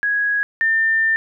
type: tone pair in turn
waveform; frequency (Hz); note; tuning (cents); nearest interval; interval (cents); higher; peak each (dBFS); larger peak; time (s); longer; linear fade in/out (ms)
sine; 1661.2 / 1800.1; G#6 / A6; 0 / +39; minor second; 139; second; -16 / -14; second; 0.03-0.43 / 0.61-1.16; second; 0
effects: none